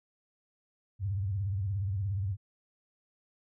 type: tone with vibrato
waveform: sine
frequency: 98 Hz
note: G2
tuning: in tune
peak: -29 dBFS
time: 0.99-2.37 s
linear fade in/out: 50 ms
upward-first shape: sine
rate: 17 Hz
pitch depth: 140 cents each way
effects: none